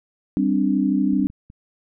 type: chord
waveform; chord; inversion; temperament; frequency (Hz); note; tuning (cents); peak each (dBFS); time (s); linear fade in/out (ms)
sine; G suspended fourth; none; just; 196 / 261.3 / 294; G3 / C4 / D4; 0 / -2 / +2; -21; 0.37-1.27; 0
type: clicks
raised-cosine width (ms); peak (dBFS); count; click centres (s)
5; -30; 5; 1.132 / 1.199 / 1.244 / 1.301 / 1.501
effects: none